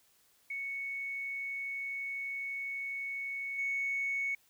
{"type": "tone with level steps", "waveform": "sine", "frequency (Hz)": 2217, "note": "C#7", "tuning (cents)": 0, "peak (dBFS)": [-35, -30], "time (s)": [0.5, 4.35], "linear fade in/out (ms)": 5, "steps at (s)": 3.58, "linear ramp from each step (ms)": 10, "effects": ["tanh soft clip ceiling -26 dBFS", "white hiss -68 dBFS RMS until 4.49 s"]}